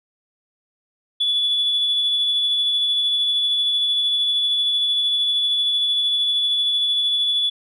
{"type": "tone with tremolo", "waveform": "sine", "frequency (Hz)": 3434, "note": "A7", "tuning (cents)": -43, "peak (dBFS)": -15, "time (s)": [1.2, 7.5], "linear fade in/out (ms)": 10, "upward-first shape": "sine", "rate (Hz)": 13, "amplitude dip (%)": 25, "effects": ["tanh soft clip ceiling -12 dBFS"]}